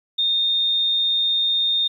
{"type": "tone", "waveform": "sine", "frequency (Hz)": 3658, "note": "A#7", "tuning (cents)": -33, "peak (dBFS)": -17, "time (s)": [0.18, 1.88], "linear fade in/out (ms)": 10, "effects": ["9-bit"]}